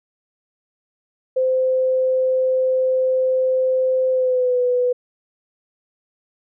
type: tone with pitch glide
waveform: sine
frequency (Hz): 517 to 495.4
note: C5 to B4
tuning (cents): -21 to +5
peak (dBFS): -15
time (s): 1.36-4.93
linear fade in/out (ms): 10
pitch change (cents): -74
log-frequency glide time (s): 4.11-4.6
effects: none